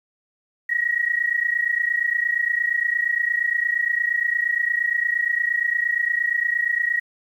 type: tone pair together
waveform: sine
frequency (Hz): 1887 / 1915.6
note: A#6 / A#6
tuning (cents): +21 / +47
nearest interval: unison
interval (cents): 26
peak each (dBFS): -22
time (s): 0.69-7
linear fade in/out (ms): 10
effects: 9-bit